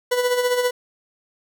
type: tone with tremolo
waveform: 40% pulse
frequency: 493.9 Hz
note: B4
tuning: in tune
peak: -15 dBFS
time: 0.11-0.71 s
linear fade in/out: 10 ms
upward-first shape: sine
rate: 15 Hz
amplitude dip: 55%
effects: none